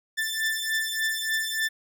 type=beating tone pair; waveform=sawtooth; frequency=1768 / 1771.4 Hz; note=A6 / A6; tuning=+8 / +11 cents; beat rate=3.4 Hz; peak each=-25 dBFS; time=0.17-1.69 s; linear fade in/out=20 ms; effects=none